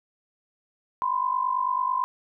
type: tone pair together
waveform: sine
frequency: 991.9 / 1041 Hz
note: B5 / C6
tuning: +7 / -9 cents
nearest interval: minor second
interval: 84 cents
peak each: -26 / -25 dBFS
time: 1.02-2.04 s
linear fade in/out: 0 ms
effects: none